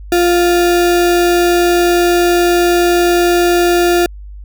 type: tone with sample-and-hold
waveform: sine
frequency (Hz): 349.2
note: F4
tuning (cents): 0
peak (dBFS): -8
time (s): 0.12-4.06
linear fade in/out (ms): 2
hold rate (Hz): 1050
effects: added 50 Hz sine -28 dBFS peak until 4.44 s